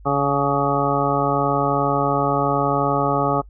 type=harmonic tone with a mistuned harmonic; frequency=140.9 Hz; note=C#3; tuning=29 cents sharp; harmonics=1 / 2 / 3 / 4 / 5 / 6 / 8 / 9; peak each=-25 / -25 / -25 / -25 / -25 / -25 / -25 / -25 dBFS; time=0.05-3.42 s; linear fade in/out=20 ms; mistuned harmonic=9; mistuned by=-26 cents; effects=noise-tail reverb RT60 0.1 s tail -24 dB re dry + added 50 Hz sine -40 dBFS peak until 3.49 s